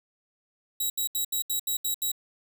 5% pulse tone bursts, 3864 Hz, B7, 39 cents flat, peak -18 dBFS, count 8, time 0.8-2.118 s, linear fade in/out 5 ms, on 100 ms, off 74 ms, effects none

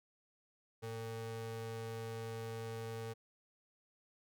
square ring-modulated tone, 170.9 Hz, F3, 37 cents flat, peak -39 dBFS, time 0.82-3.14 s, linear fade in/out 20 ms, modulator 282 Hz, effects none

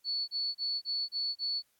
sine tone bursts, 4435 Hz, C#8, in tune, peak -30 dBFS, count 6, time 0.04-1.625 s, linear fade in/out 50 ms, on 240 ms, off 29 ms, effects white hiss -73 dBFS RMS until 1.79 s + AAC 64 kbps

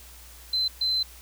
sine tone bursts at uneven times, 4069 Hz, C8, 49 cents flat, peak -22 dBFS, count 2, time 0.53-0.68 / 0.81-1.03 s, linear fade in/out 5 ms, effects added 60 Hz sine -48 dBFS peak until 1.21 s + white hiss -49 dBFS RMS until 1.21 s

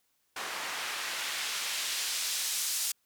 white noise with band-pass filter sweep, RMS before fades -34 dBFS, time 0.36-2.92 s, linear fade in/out 5 ms, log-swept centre 1100 to 7400 Hz, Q 0.7, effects white hiss -74 dBFS RMS until 3.05 s

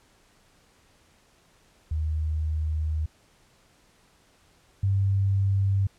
sine tone pair in turn, 77.78 / 98 Hz, D#2 / G2, 0 / 0 cents, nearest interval major third, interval 400 cents, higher second, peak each -24 / -20 dBFS, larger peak second, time 1.91-3.06 / 4.83-5.87 s, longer first, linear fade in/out 5 ms, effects pink hiss -61 dBFS RMS until 5.98 s + low-pass 10000 Hz 12 dB/octave

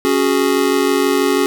square chord, C# suspended fourth, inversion none, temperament just, 277.2 / 369.6 / 415.8 Hz, C#4 / F#4 / G#4, 0 / -2 / +2 cents, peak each -18 dBFS, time 0.05-1.46 s, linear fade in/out 0 ms, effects none

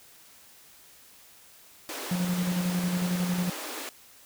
pink high-pass noise, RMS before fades -37 dBFS, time 1.89-3.89 s, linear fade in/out 0 ms, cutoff 260 Hz, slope 96 dB/octave
triangle tone with tremolo, 178.8 Hz, F3, 41 cents sharp, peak -22 dBFS, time 2.11-3.5 s, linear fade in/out 5 ms, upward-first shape square, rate 11 Hz, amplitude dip 40%
effects white hiss -54 dBFS RMS until 4.25 s

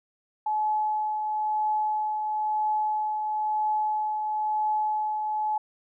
sine tone with tremolo, 855 Hz, A5, 50 cents flat, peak -22 dBFS, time 0.46-5.58 s, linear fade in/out 5 ms, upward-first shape triangle, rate 1 Hz, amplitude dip 40%, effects none

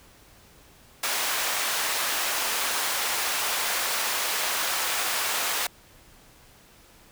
pink high-pass noise, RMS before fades -27 dBFS, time 1.03-5.67 s, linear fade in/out 5 ms, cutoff 840 Hz, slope 12 dB/octave, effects pink hiss -54 dBFS RMS until 7.11 s

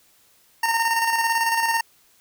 25% pulse tone with tremolo, 916 Hz, A#5, 31 cents flat, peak -14 dBFS, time 0.63-1.81 s, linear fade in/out 5 ms, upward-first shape square, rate 18 Hz, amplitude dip 40%, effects white hiss -58 dBFS RMS until 2.2 s

